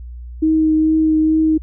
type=tone with vibrato; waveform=sine; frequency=314.1 Hz; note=D#4; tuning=16 cents sharp; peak=-11 dBFS; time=0.42-1.58 s; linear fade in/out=10 ms; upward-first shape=triangle; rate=2.3 Hz; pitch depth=15 cents each way; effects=added 60 Hz sine -29 dBFS peak until 1.62 s